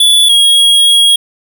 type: tone pair in turn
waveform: square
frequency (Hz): 3445 / 3299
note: A7 / G#7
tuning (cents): -37 / -12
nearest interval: minor second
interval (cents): 75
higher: first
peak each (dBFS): -5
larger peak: neither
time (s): 0-0.29 / 0.29-1.16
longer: second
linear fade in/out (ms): 5
effects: none